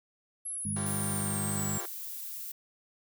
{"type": "exponential sweep", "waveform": "sine", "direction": "down", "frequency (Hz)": [11175, 7500], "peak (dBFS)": -34, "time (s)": [0.45, 1.81], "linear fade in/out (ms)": 10}
{"type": "harmonic tone", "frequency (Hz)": 50.7, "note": "G#1", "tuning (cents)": -41, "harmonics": [2, 3, 4], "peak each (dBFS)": [-37, -38, -35], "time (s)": [0.65, 1.78], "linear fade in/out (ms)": 5}
{"type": "chord", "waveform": "15% pulse", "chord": "G half-diminished seventh", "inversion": "third", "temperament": "equal with one note detuned", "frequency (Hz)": [344.2, 392, 466.2, 554.4], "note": ["F4", "G4", "Bb4", "Db5"], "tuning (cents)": [-25, 0, 0, 0], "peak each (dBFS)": [-37, -37, -42, -42], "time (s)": [0.76, 1.86], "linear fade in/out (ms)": 5}
{"type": "noise", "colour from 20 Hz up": "violet", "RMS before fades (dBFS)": -40, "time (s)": [0.86, 2.52], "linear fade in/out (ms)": 5}
{"effects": []}